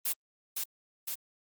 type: noise with echo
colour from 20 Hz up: blue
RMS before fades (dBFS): -30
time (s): 0.05-0.13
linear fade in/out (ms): 10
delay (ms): 510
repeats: 2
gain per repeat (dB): -3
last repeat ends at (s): 1.15
effects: Opus 24 kbps